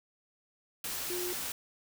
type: tone in noise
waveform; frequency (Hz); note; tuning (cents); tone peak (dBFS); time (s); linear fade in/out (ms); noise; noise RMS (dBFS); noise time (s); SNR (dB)
sine; 357.6; F4; +41; -35; 1.1-1.33; 2; white; -37; 0.84-1.52; -1
effects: none